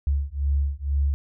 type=beating tone pair; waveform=sine; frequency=69.4 / 71.5 Hz; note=C#2 / D2; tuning=+3 / -46 cents; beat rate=2.1 Hz; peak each=-24 / -24 dBFS; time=0.07-1.14 s; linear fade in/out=0 ms; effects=none